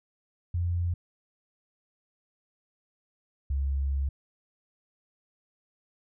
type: tone pair in turn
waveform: sine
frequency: 87 / 68.69 Hz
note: F2 / C#2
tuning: -6 / -15 cents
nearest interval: major third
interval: 409 cents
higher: first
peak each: -25 dBFS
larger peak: neither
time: 0.54-0.94 / 3.5-4.09 s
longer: second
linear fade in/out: 5 ms
effects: none